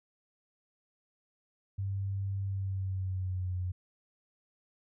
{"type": "tone with pitch glide", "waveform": "sine", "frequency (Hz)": [98, 90.91], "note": ["G2", "F#2"], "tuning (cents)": [0, -30], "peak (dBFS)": -31, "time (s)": [1.78, 3.72], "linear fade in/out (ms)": 10, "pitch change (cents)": -130, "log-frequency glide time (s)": [2.44, 3.56], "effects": []}